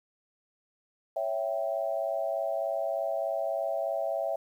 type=chord; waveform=sine; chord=C# diminished; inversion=none; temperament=equal with one note detuned; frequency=556 / 659.3 / 784 Hz; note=C#5 / E5 / G5; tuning=+5 / 0 / 0 cents; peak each=-33 / -30 / -36 dBFS; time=1.16-4.36 s; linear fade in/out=5 ms; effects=10-bit